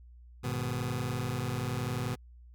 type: chord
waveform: sawtooth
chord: G# minor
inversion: none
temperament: just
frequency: 103.83 / 124.59 / 155.74 Hz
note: G#2 / B2 / D#3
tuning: 0 / +16 / +2 cents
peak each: -33 / -29 / -35 dBFS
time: 0.43-2.16 s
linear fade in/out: 20 ms
effects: added 60 Hz sine -50 dBFS peak until 2.54 s